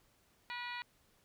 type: harmonic tone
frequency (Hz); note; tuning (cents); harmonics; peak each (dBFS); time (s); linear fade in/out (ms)
485.4; B4; -30; 2 / 3 / 4 / 5 / 6 / 7 / 8 / 9; -45 / -49 / -45 / -47 / -54 / -56 / -52 / -53; 0.5-0.82; 0
effects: pink hiss -71 dBFS RMS until 1.24 s